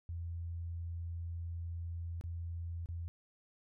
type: tone with dropouts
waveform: sine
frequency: 84.7 Hz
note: E2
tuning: 48 cents sharp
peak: -38 dBFS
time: 0.09-3.08 s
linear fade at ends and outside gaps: 0 ms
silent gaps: 2.211-2.239 / 2.859-2.888 s
effects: none